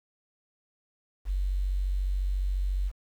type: tone with quantisation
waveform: sine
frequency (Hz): 47.13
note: F#1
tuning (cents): +33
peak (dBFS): -25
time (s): 1.25-2.92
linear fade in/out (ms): 50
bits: 9
effects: none